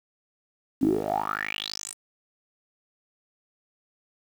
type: tone with band-pass filter sweep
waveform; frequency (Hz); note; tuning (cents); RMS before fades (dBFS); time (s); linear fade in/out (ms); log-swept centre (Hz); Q
10% pulse; 51.91; G#1; 0; -28; 0.81-1.94; 20; 260 to 9400; 9.5
effects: 8-bit